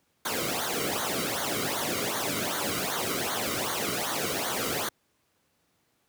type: noise with flanger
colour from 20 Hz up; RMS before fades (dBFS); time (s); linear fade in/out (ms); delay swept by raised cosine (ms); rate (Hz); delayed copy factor
pink; -30; 0.25-4.89; 5; 0.38 to 1.19; 2.6; -0.8
effects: pink hiss -71 dBFS RMS until 6.08 s + high-pass 100 Hz 12 dB/octave